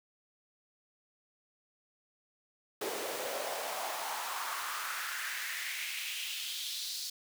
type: noise with high-pass filter sweep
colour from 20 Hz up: pink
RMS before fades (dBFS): -38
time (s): 2.81-7.1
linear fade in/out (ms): 5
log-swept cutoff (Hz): 410 to 4600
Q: 3
effects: none